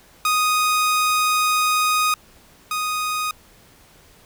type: tone pair in turn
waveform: sawtooth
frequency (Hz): 1244.5 / 1244.5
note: D#6 / D#6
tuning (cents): 0 / 0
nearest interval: unison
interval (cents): 0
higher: neither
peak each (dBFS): -13 / -18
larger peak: first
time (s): 0.25-2.14 / 2.71-3.31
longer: first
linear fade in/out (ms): 2
effects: pink hiss -51 dBFS RMS until 4.25 s